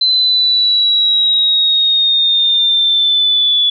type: exponential sweep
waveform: sine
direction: down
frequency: 4057 to 3430 Hz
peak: -9 dBFS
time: 0.01-3.7 s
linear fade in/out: 5 ms
effects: none